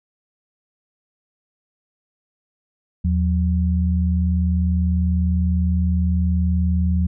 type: tone pair together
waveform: sine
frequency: 80.27 / 180.2 Hz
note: E2 / F#3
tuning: -45 / -45 cents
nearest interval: octave + major second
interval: 1400 cents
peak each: -17 / -21 dBFS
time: 3.04-7.07 s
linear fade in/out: 10 ms
effects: none